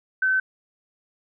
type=tone; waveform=sine; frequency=1529 Hz; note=G6; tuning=44 cents flat; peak=-18 dBFS; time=0.22-0.4 s; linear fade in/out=5 ms; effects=none